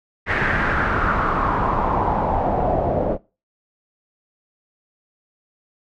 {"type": "noise with low-pass filter sweep", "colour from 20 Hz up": "pink", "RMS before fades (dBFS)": -20, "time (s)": [0.26, 3.18], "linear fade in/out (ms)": 50, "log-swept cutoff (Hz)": [1900, 580], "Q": 4.1, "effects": ["noise-tail reverb RT60 0.3 s tail -21 dB re dry"]}